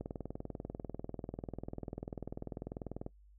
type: click train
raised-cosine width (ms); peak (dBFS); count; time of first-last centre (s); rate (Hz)
2; -27; 63; 0.01-3.064; 20.3
effects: noise-tail reverb RT60 0.1 s tail -20 dB re dry + added 50 Hz sine -58 dBFS peak until 3.38 s